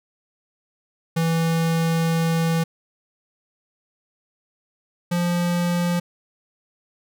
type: tone pair in turn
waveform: square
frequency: 164.7 / 174.49 Hz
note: E3 / F3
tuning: -1 / -1 cents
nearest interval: minor second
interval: 100 cents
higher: second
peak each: -19 / -20 dBFS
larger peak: first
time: 1.16-2.64 / 5.11-6 s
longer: first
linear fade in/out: 10 ms
effects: none